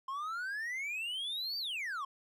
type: exponential two-way sweep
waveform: triangle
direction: up then down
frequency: 1046.5 to 4699 to 1046.5 Hz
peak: -34 dBFS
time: 0.08-2.05 s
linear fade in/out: 5 ms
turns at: 1.58 s
effects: none